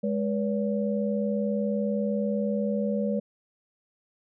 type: tone cluster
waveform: sine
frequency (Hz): 207.2 / 486.9 / 567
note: G#3 / B4 / C#5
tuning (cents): -4 / -25 / +39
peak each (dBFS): -26 / -31 / -31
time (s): 0.03-3.2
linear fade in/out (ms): 10
effects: none